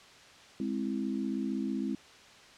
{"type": "chord", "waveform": "sine", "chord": "Ab augmented", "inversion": "none", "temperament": "equal with one note detuned", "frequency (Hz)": [207.7, 263.3, 329.6], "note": ["Ab3", "C4", "E4"], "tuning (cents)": [0, 11, 0], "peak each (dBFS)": [-34, -34, -37], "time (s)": [0.6, 1.95], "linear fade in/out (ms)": 2, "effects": ["white hiss -54 dBFS RMS until 2.57 s", "low-pass 5000 Hz 12 dB/octave"]}